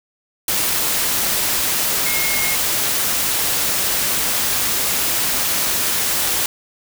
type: tone in noise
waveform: sine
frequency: 2153 Hz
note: C7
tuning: 49 cents sharp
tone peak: -23 dBFS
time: 2.06-2.55 s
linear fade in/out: 2 ms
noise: white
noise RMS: -19 dBFS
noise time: 0.48-6.46 s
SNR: -7 dB
effects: none